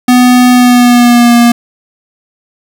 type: tone with pitch glide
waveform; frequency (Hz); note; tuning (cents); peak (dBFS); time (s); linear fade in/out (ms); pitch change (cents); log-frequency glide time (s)
square; 248.5 to 237.4; B3 to A#3; +11 to +32; -3; 0.08-1.52; 5; -79; 0.52-1.35
effects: 7-bit